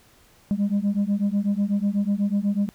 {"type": "beating tone pair", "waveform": "sine", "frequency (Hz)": [198.4, 206.5], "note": ["G3", "G#3"], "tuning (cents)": [21, -10], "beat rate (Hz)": 8.1, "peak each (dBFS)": -21, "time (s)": [0.51, 2.69], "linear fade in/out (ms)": 0, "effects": ["tanh soft clip ceiling -17 dBFS", "pink hiss -56 dBFS RMS until 2.74 s"]}